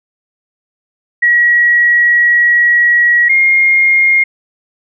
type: tone pair in turn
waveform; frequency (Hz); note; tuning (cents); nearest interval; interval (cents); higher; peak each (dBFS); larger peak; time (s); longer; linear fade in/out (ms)
sine; 1914 / 2132; A#6 / C7; +45 / +32; major second; 187; second; -6; neither; 1.22-3.29 / 3.29-4.24; first; 10
effects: none